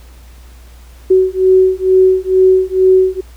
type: beating tone pair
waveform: sine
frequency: 373.8 / 376 Hz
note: F#4 / F#4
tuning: +18 / +28 cents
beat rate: 2.2 Hz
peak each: -10 dBFS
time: 1.1-3.21 s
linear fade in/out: 10 ms
effects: added 60 Hz sine -35 dBFS peak until 3.36 s + pink hiss -46 dBFS RMS until 3.36 s